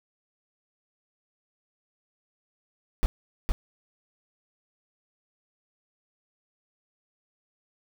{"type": "noise with echo", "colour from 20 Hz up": "brown", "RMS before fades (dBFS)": -20, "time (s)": [3.03, 3.06], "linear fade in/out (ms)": 0, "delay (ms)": 460, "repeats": 1, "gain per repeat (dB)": -3, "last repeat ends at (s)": 3.52, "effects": []}